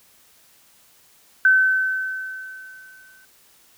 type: tone with exponential decay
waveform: sine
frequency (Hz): 1529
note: G6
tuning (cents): -44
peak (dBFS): -10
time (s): 1.45-3.25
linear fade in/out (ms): 2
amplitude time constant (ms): 390
effects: white hiss -55 dBFS RMS until 3.77 s